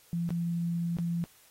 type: tone with dropouts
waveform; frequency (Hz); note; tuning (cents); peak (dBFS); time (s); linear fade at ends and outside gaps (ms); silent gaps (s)
sine; 170.4; F3; -42; -28; 0.13-1.24; 0; 0.291-0.305 / 0.969-0.986
effects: white hiss -60 dBFS RMS until 1.5 s + AAC 48 kbps